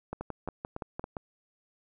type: two click trains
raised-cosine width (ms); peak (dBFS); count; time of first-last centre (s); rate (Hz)
1; -22 / -21; 4 / 7; 0.21-1.041 / 0.13-1.168; 3.61 / 5.78
effects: none